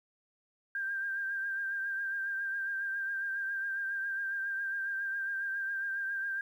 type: tone with vibrato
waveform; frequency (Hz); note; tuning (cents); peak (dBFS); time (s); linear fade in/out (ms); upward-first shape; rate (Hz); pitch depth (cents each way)
sine; 1588; G6; +22; -32; 0.75-6.41; 2; triangle; 7.3; 39
effects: 11-bit